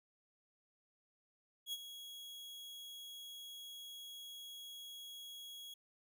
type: tone with ADSR envelope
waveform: 40% pulse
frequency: 3322 Hz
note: G#7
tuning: in tune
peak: -37 dBFS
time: 1.66-5.74 s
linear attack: 68 ms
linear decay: 38 ms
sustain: -11 dB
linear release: 4 ms
effects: none